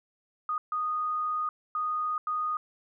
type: tone bursts at uneven times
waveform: sine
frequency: 1237 Hz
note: D#6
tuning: 10 cents flat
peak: -27 dBFS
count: 4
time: 0.49-0.58 / 0.72-1.49 / 1.75-2.18 / 2.27-2.57 s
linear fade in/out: 2 ms
effects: none